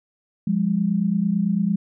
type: tone pair together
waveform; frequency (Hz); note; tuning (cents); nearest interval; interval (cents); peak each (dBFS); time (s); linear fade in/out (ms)
sine; 176.2 / 205.2; F3 / G#3; +16 / -21; minor third; 263; -22 / -20; 0.47-1.76; 5
effects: none